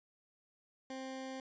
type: tone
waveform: 20% pulse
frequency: 263.3 Hz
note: C4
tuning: 11 cents sharp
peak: -37 dBFS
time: 0.9-1.4 s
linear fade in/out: 2 ms
effects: resampled to 16000 Hz